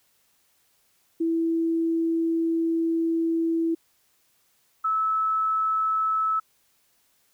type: tone pair in turn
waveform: sine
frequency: 329.6 / 1302.9 Hz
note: E4 / E6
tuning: 0 / -21 cents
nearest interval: 2 octaves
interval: 2379 cents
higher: second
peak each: -21 dBFS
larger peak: neither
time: 1.2-3.75 / 4.84-6.4 s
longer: first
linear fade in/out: 10 ms
effects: white hiss -66 dBFS RMS until 7.33 s